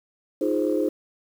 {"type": "chord", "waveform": "sine", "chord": "F minor seventh", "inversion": "third", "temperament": "equal", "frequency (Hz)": [311.1, 349.2, 415.3, 523.3], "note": ["Eb4", "F4", "Ab4", "C5"], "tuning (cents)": [0, 0, 0, 0], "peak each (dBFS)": [-24, -27, -26, -26], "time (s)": [0.41, 0.89], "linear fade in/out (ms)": 5, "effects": ["tanh soft clip ceiling -11 dBFS", "8-bit"]}